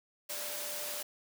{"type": "tone in noise", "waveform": "sine", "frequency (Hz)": 591, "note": "D5", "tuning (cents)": 11, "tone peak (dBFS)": -46, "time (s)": [0.29, 1.03], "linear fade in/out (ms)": 10, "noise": "white", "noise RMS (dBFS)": -39, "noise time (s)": [0.29, 1.03], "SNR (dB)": -10, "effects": ["high-pass 300 Hz 12 dB/octave"]}